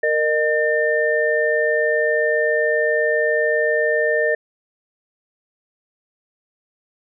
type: tone cluster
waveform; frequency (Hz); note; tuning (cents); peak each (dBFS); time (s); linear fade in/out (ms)
sine; 463.5 / 611 / 1800; A#4 / D#5 / A6; -10 / -32 / +39; -20; 0.03-4.35; 5
effects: none